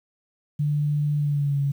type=tone with pitch glide; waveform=sine; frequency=147.6 to 140.45 Hz; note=D3 to C#3; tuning=+9 to +23 cents; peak=-20 dBFS; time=0.59-1.72 s; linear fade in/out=10 ms; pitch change=-86 cents; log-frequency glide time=1.17-1.6 s; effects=9-bit